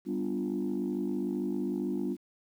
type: chord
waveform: sine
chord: G dominant seventh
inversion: none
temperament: equal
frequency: 196 / 246.9 / 293.7 / 349.2 Hz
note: G3 / B3 / D4 / F4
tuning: 0 / 0 / 0 / 0 cents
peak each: -34 dBFS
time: 0.05-2.17 s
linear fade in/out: 50 ms
effects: tanh soft clip ceiling -23 dBFS + 10-bit